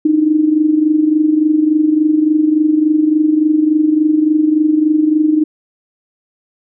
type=tone with amplitude modulation; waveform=sine; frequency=308 Hz; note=D#4; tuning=17 cents flat; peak=-6 dBFS; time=0.05-5.44 s; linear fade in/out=5 ms; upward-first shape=sine; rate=23.5 Hz; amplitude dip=65%; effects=none